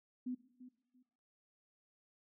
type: tone with echo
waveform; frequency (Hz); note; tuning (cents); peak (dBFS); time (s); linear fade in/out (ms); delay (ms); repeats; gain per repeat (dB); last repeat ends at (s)
sine; 251.1; B3; +29; -37; 0.26-0.35; 10; 340; 2; -14; 1.03
effects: noise-tail reverb RT60 0.9 s tail -17 dB re dry